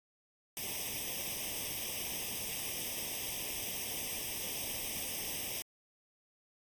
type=noise with comb filter; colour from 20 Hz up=white; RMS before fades=-39 dBFS; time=0.57-5.62 s; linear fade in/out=0 ms; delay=0.35 ms; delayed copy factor=+0.9; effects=AAC 64 kbps